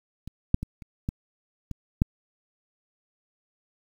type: clicks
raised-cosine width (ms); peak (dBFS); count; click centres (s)
5; -25 / -6 / -18 / -30 / -15 / -21 / -7; 7; 0.276 / 0.544 / 0.63 / 0.822 / 1.089 / 1.713 / 2.019
effects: 8-bit